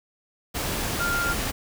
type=tone in noise; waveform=sine; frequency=1396.9 Hz; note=F6; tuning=in tune; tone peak=-24 dBFS; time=0.99-1.34 s; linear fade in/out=20 ms; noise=pink; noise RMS=-28 dBFS; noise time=0.54-1.52 s; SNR=+1 dB; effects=none